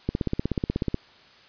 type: click train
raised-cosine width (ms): 3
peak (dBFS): -11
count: 15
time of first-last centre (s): 0.09-0.944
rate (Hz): 16.4
effects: white hiss -53 dBFS RMS until 1.48 s + resampled to 11025 Hz